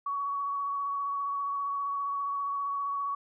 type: tone with vibrato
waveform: sine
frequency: 1124 Hz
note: C#6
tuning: 24 cents sharp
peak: -29 dBFS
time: 0.06-3.15 s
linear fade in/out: 5 ms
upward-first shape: triangle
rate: 15 Hz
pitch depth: 19 cents each way
effects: none